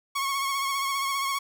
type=tone with vibrato; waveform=sawtooth; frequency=1100 Hz; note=C#6; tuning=14 cents flat; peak=-22 dBFS; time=0.15-1.39 s; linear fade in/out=10 ms; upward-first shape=sine; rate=15 Hz; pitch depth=35 cents each way; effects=none